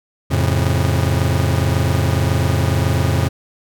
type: chord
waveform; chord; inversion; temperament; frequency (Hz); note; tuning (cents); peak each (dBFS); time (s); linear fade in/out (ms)
40% pulse; F augmented; none; just; 87.31 / 109.13 / 136.42; F2 / A2 / C#3; 0 / -14 / -27; -17 / -19 / -18; 0.3-3.29; 20
effects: none